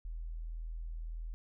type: tone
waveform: sine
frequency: 40.81 Hz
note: E1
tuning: 17 cents flat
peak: -38 dBFS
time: 0.05-1.34 s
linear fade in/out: 0 ms
effects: none